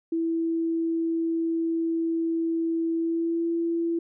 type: tone with pitch glide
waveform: sine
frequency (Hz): 329.6 to 335.6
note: E4 to E4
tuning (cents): 0 to +31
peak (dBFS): -23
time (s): 0.12-3.99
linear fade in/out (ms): 5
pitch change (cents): +31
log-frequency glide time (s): 2.95-3.47
effects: none